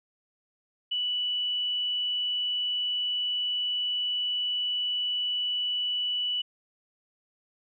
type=tone; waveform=sine; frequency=2960 Hz; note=F#7; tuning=in tune; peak=-26 dBFS; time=0.91-6.42 s; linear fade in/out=10 ms; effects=none